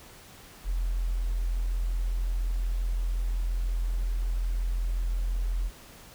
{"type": "tone", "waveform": "sine", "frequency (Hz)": 42.78, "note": "F1", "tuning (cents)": -35, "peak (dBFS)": -25, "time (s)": [0.64, 5.71], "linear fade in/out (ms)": 50, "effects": ["pink hiss -50 dBFS RMS until 6.14 s"]}